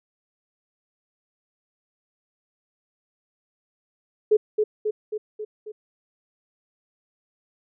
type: tone with echo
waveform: sine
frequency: 426.5 Hz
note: G#4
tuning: 46 cents sharp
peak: -13 dBFS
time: 4.31-4.37 s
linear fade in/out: 10 ms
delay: 270 ms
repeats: 5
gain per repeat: -4 dB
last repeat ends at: 5.72 s
effects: none